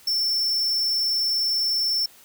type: tone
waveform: square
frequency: 5390 Hz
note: E8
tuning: 38 cents sharp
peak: -21 dBFS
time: 0.07-2.06 s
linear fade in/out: 5 ms
effects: white hiss -51 dBFS RMS until 2.24 s + high-pass 60 Hz 12 dB/octave